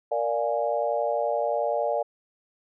sine chord, Bb dominant seventh, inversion none, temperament equal, 466.2 / 587.3 / 698.5 / 830.6 Hz, Bb4 / D5 / F5 / Ab5, 0 / 0 / 0 / 0 cents, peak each -30 / -26 / -29 / -31 dBFS, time 0.11-2.03 s, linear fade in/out 10 ms, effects none

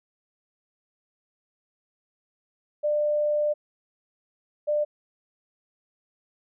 sine tone pair in turn, 596 / 596 Hz, D5 / D5, +25 / +25 cents, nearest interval unison, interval 0 cents, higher neither, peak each -21 dBFS, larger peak neither, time 2.83-3.54 / 4.67-4.85 s, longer first, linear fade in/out 20 ms, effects none

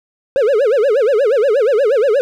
triangle tone with vibrato, 487.5 Hz, B4, 23 cents flat, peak -8 dBFS, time 0.36-2.21 s, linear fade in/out 0 ms, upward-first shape sine, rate 8.4 Hz, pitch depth 290 cents each way, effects none

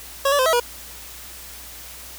25% pulse tone with pitch steps, 551 / 574 / 516 / 647 / 481.8 Hz, C#5 / D5 / C5 / E5 / B4, -11 / -40 / -24 / -32 / -43 cents, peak -12 dBFS, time 0.25-0.6 s, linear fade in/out 5 ms, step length 70 ms, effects added 60 Hz sine -46 dBFS peak until 2.18 s + white hiss -39 dBFS RMS until 2.18 s

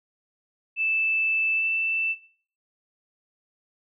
sine tone with pitch glide, 2637 to 2657 Hz, E7 to E7, 0 to +13 cents, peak -22 dBFS, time 0.76-2.16 s, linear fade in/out 50 ms, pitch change +13 cents, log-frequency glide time 1.54-1.68 s, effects noise-tail reverb RT60 0.5 s tail -17 dB re dry

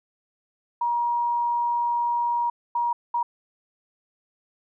sine tone bursts at uneven times, 951 Hz, A#5, 34 cents sharp, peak -21 dBFS, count 3, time 0.81-2.5 / 2.75-2.93 / 3.14-3.23 s, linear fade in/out 5 ms, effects none

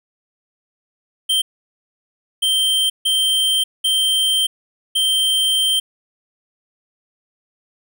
square tone bursts at uneven times, 3136 Hz, G7, in tune, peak -15 dBFS, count 5, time 1.29-1.42 / 2.42-2.9 / 3.05-3.64 / 3.84-4.47 / 4.95-5.8 s, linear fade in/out 10 ms, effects none

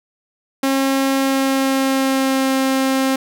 sawtooth tone with pitch glide, 270 to 266 Hz, C#4 to C4, -45 to +29 cents, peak -11 dBFS, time 0.63-3.16 s, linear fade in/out 5 ms, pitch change -26 cents, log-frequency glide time 1.17-2.55 s, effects none

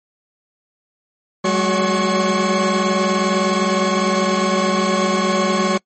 40% pulse tone cluster, 189.5 / 209.2 / 370.6 / 566 / 1087 Hz, F#3 / G#3 / F#4 / C#5 / C#6, +42 / +13 / +3 / +36 / -34 cents, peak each -21 dBFS, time 1.44-5.78 s, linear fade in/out 10 ms, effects noise-tail reverb RT60 0.1 s tail -25 dB re dry + MP3 32 kbps

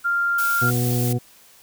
sine tone, 1394 Hz, F6, 4 cents flat, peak -18 dBFS, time 0.04-0.71 s, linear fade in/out 20 ms
blue noise, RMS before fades -29 dBFS, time 0.38-1.13 s, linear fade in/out 5 ms
harmonic tone, 122.1 Hz, B2, 19 cents flat, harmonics 1 / 2 / 3 / 4 / 6, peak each -20 / -26 / -30 / -32 / -36 dBFS, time 0.61-1.19 s, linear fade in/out 20 ms
effects white hiss -51 dBFS RMS until 1.62 s

